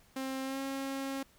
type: tone with pitch glide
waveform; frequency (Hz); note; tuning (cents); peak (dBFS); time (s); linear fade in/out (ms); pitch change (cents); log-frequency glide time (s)
sawtooth; 265.2 to 271.2; C4 to C#4; +23 to -38; -31; 0.16-1.23; 5; +39; 0.43-0.6
effects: pink hiss -64 dBFS RMS until 1.38 s